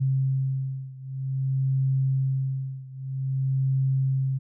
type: beating tone pair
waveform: sine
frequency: 133.3 / 133.82 Hz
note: C3 / C3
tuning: +33 / +39 cents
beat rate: 0.52 Hz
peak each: -25 / -27 dBFS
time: 0-4.39 s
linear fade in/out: 20 ms
effects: none